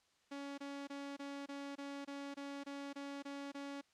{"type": "tone bursts", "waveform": "sawtooth", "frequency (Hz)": 280.7, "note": "C#4", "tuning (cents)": 22, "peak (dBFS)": -40, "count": 12, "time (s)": [0.31, 3.814], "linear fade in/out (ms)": 10, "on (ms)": 270, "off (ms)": 24, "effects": ["white hiss -74 dBFS RMS until 3.93 s", "low-pass 6000 Hz 12 dB/octave"]}